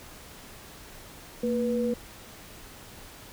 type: tone pair together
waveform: sine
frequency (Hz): 229.8 / 487.5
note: A#3 / B4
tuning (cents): -25 / -23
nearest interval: octave + minor second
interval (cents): 1302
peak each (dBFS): -27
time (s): 1.43-1.94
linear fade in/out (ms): 5
effects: pink hiss -47 dBFS RMS until 3.32 s